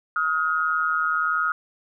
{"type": "tone pair together", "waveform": "sine", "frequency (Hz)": [1264.9, 1426], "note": ["D#6", "F6"], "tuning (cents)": [28, 36], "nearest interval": "major second", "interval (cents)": 208, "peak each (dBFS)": -23, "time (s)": [0.16, 1.52], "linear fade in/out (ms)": 2, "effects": []}